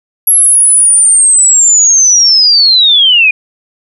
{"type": "linear sweep", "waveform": "sine", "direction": "down", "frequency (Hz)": [11330, 2419], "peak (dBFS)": -3, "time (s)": [0.27, 3.31], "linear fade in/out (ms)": 5, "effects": []}